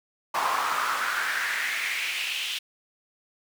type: noise with high-pass filter sweep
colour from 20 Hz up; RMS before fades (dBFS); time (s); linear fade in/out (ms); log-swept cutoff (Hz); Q
brown; -28; 0.34-2.59; 10; 950 to 3100; 3.9
effects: none